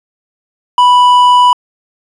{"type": "tone with hard clipping", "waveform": "triangle", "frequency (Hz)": 987, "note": "B5", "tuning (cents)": -1, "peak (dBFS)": -5, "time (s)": [0.78, 1.53], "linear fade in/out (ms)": 2, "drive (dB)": 9, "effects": ["resampled to 22050 Hz"]}